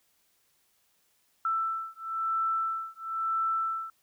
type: beating tone pair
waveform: sine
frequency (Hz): 1328 / 1329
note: E6 / E6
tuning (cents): +12 / +14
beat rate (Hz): 1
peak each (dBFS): -31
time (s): 1.45-3.9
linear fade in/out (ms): 2
effects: white hiss -70 dBFS RMS until 4.02 s